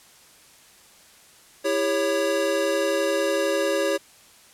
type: chord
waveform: square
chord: C# diminished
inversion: first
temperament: equal with one note detuned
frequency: 329.6 / 400.7 / 554.4 Hz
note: E4 / G4 / C#5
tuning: 0 / +38 / 0 cents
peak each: -29 / -27 / -24 dBFS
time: 1.64-3.98 s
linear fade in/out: 20 ms
effects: white hiss -52 dBFS RMS until 4.53 s + low-pass 11000 Hz 12 dB/octave